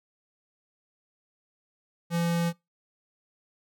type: tone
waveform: square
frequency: 170 Hz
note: F3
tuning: 46 cents flat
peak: -25 dBFS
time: 2.1-2.53 s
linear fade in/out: 50 ms
effects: noise-tail reverb RT60 0.2 s tail -22 dB re dry